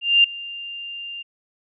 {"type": "tone with ADSR envelope", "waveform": "sine", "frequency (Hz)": 2794, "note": "F7", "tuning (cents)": 0, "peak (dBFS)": -9, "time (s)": [0.01, 1.23], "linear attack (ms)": 230, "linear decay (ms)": 5, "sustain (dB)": -21, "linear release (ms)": 17, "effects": []}